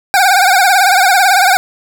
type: tone with vibrato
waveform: 25% pulse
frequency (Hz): 760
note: F#5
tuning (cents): +46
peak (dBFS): -3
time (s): 0.14-1.57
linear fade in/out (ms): 0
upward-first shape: triangle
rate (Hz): 18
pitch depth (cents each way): 130
effects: none